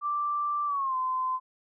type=tone with pitch glide; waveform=sine; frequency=1174.7 to 1028.6 Hz; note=D6 to C6; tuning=0 to -30 cents; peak=-26 dBFS; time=0.01-1.4 s; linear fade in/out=50 ms; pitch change=-230 cents; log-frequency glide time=0.66-0.96 s; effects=none